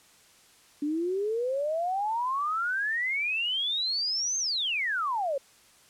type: exponential two-way sweep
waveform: sine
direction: up then down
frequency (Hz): 286.2 to 6420 to 525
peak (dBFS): -26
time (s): 0.82-5.38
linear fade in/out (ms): 5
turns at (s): 4.38
effects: white hiss -58 dBFS RMS until 5.89 s + low-pass 10000 Hz 12 dB/octave